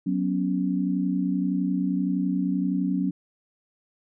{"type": "chord", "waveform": "sine", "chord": "F# suspended fourth", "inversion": "none", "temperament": "just", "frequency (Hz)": [185, 246.7, 277.5], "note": ["F#3", "B3", "C#4"], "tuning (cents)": [0, -2, 2], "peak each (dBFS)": [-25, -30, -26], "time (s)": [0.06, 3.11], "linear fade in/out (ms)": 10, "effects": []}